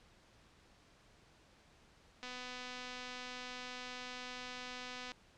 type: click train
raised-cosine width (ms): 0.2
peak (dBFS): -29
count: 723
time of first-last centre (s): 2.23-5.118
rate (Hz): 250
effects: pink hiss -65 dBFS RMS until 5.37 s + low-pass 6000 Hz 12 dB/octave